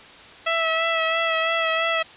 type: tone with vibrato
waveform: 10% pulse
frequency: 655 Hz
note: E5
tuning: 11 cents flat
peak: -11 dBFS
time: 0.46-2.03 s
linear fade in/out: 10 ms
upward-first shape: sine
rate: 3 Hz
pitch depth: 24 cents each way
effects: white hiss -44 dBFS RMS until 2.16 s + resampled to 8000 Hz